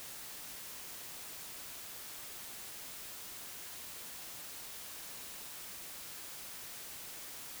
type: silence
effects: white hiss -47 dBFS RMS until 7.6 s